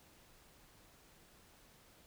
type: silence
effects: pink hiss -64 dBFS RMS until 2.06 s